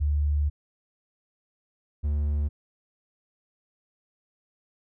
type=tone pair in turn; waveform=sine / triangle; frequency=73.42 / 73.42 Hz; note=D2 / D2; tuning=0 / 0 cents; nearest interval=unison; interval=0 cents; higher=neither; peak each=-21 dBFS; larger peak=neither; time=0-0.5 / 2.03-2.49 s; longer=first; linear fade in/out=20 ms; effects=none